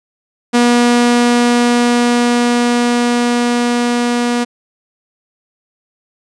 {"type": "tone with level ramp", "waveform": "sawtooth", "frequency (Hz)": 240.7, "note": "B3", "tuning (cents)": -44, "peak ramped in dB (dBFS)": [-4, -9], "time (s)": [0.53, 4.45], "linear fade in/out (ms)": 20, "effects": ["resampled to 22050 Hz"]}